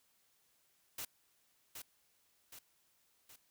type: noise with echo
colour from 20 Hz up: white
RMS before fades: -43 dBFS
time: 0.98-1.05 s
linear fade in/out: 5 ms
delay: 770 ms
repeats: 3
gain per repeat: -5 dB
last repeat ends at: 3.36 s
effects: white hiss -74 dBFS RMS until 3.5 s